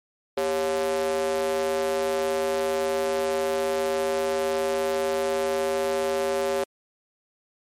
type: tone with high-pass filter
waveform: square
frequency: 79.1 Hz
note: D#2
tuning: 29 cents sharp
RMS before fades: -25 dBFS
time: 0.37-6.64 s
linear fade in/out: 5 ms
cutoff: 470 Hz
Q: 9
effects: MP3 64 kbps